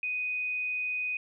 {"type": "tone", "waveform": "sine", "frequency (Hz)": 2493, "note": "D#7", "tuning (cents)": 3, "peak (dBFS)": -29, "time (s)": [0.03, 1.17], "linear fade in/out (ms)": 2, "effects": []}